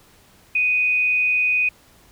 sine tone with frequency modulation, 2489 Hz, D#7, in tune, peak -16 dBFS, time 0.55-1.69 s, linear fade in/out 5 ms, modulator 180 Hz, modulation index 0.21, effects pink hiss -53 dBFS RMS until 2.11 s

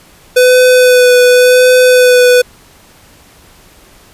square tone with vibrato, 500 Hz, B4, 21 cents sharp, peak -4 dBFS, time 0.36-2.42 s, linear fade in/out 10 ms, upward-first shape sine, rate 0.9 Hz, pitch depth 16 cents each way, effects pink hiss -42 dBFS RMS until 4.13 s + resampled to 32000 Hz

